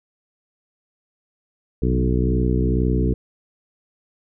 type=harmonic tone with a mistuned harmonic; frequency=62.1 Hz; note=B1; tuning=10 cents sharp; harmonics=1 / 2 / 3 / 4 / 5 / 6 / 7; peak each=-20 / -23 / -25 / -26 / -27 / -28 / -28 dBFS; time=1.82-3.14 s; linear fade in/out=5 ms; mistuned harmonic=2; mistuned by=+40 cents; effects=none